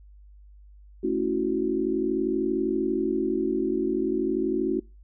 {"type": "chord", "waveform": "sine", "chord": "F# minor seventh", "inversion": "first", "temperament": "equal", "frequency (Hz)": [220, 277.2, 329.6, 370], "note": ["A3", "C#4", "E4", "F#4"], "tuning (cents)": [0, 0, 0, 0], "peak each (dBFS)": [-32, -29, -28, -26], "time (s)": [1.03, 4.8], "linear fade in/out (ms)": 10, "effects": ["noise-tail reverb RT60 0.3 s tail -26 dB re dry", "added 50 Hz sine -47 dBFS peak until 5.03 s"]}